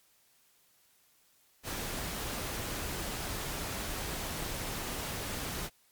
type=noise; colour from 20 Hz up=pink; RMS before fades=-37 dBFS; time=1.63-5.7 s; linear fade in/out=50 ms; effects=white hiss -67 dBFS RMS until 5.91 s + MP3 96 kbps